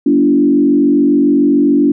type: tone with frequency modulation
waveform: sine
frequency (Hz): 287.8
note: D4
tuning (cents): -35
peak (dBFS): -7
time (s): 0.06-1.92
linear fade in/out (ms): 5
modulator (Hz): 47.1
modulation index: 1
effects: none